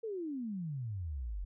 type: exponential sweep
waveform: sine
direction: down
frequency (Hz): 466.2 to 43.33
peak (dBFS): -36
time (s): 0.03-1.45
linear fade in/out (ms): 10
effects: none